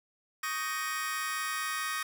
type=chord; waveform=sawtooth; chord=Eb dominant seventh; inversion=third; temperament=just; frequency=1120.1 / 1244.5 / 1555.6 / 1866.8 Hz; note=Db6 / Eb6 / G6 / Bb6; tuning=+18 / 0 / -14 / +2 cents; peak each=-36 / -32 / -38 / -32 dBFS; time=0.43-2.03 s; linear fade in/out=5 ms; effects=none